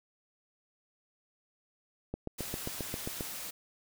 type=click train; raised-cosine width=2 ms; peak=-22 dBFS; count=9; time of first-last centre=2.14-3.208 s; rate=7.49 Hz
type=noise; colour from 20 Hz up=white; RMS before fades=-41 dBFS; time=2.38-3.51 s; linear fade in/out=10 ms
effects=none